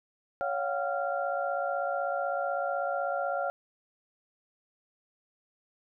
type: tone cluster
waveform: sine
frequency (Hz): 559 / 708 / 764 / 1384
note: C#5 / F5 / G5 / F6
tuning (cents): +14 / +23 / -45 / -16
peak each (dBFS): -32 / -33 / -36 / -35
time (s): 0.41-3.5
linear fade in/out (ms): 0
effects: none